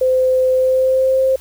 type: tone with pitch glide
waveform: sine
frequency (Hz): 515 to 527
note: C5 to C5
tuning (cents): -28 to +12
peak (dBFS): -11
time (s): 0.01-1.36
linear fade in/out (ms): 5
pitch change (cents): +40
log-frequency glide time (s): 0.53-1.19
effects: added 62 Hz sine -42 dBFS peak until 1.4 s + white hiss -44 dBFS RMS until 1.4 s